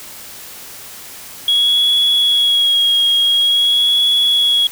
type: tone with vibrato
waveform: triangle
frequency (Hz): 3322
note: G#7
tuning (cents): 0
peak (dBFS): -8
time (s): 1.48-4.67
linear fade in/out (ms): 2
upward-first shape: sine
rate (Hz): 0.47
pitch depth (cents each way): 25
effects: tanh soft clip ceiling -6 dBFS + white hiss -34 dBFS RMS until 4.71 s